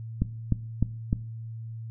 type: click train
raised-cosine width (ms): 5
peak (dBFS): -10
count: 4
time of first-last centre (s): 0.22-1.129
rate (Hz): 3.3
effects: noise-tail reverb RT60 0.5 s tail -19 dB re dry + added 113 Hz sine -35 dBFS peak until 1.9 s